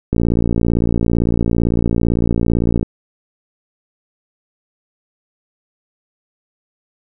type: click train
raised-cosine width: 3 ms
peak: -3 dBFS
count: 157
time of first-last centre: 0.13-2.829 s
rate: 57.8 Hz
effects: none